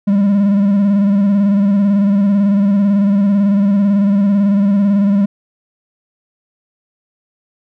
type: tone with vibrato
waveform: triangle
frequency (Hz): 200.4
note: G3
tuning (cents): +38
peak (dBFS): -7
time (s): 0.07-5.26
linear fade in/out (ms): 10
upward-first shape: square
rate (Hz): 18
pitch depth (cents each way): 39
effects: none